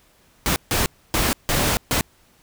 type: noise bursts at uneven times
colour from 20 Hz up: pink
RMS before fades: -20 dBFS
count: 5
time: 0.46-0.56 / 0.71-0.86 / 1.14-1.33 / 1.49-1.77 / 1.91-2.01 s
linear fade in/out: 0 ms
effects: pink hiss -57 dBFS RMS until 2.42 s